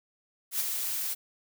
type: noise with ADSR envelope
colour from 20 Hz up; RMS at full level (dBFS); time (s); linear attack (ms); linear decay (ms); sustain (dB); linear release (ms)
blue; -27; 0.51-1.15; 91; 17; -5; 22
effects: none